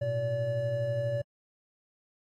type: tone cluster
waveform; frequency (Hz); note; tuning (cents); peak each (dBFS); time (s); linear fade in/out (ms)
triangle; 109.5 / 121.8 / 575; A2 / B2 / D5; -8 / -24 / -37; -37 / -30 / -28; 0.01-1.22; 10
effects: AAC 48 kbps